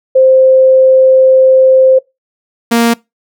sine / sawtooth tone pair in turn, 523.3 / 233.1 Hz, C5 / A#3, 0 / 0 cents, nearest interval octave + major second, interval 1400 cents, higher first, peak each -3 dBFS, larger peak neither, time 0.15-1.99 / 2.71-2.94 s, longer first, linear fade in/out 10 ms, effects noise-tail reverb RT60 0.2 s tail -23 dB re dry

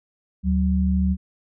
sine tone pair together, 74.5 / 187.73 Hz, D2 / F#3, +25 / +25 cents, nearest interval octave + major third, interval 1600 cents, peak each -20 / -20 dBFS, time 0.43-1.17 s, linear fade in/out 50 ms, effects none

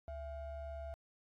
triangle ring-modulated tone, 370.2 Hz, F#4, 1 cent sharp, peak -37 dBFS, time 0.08-0.94 s, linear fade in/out 0 ms, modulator 299 Hz, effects AAC 48 kbps

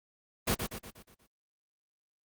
pink noise with echo, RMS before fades -28 dBFS, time 0.47-0.55 s, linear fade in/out 10 ms, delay 120 ms, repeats 6, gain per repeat -6 dB, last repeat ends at 1.27 s, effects Opus 24 kbps

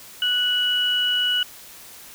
sine tone pair together, 1478.3 / 2937 Hz, F#6 / F#7, -2 / -13 cents, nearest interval octave, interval 1189 cents, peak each -26 / -19 dBFS, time 0.22-1.43 s, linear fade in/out 2 ms, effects white hiss -43 dBFS RMS until 2.14 s

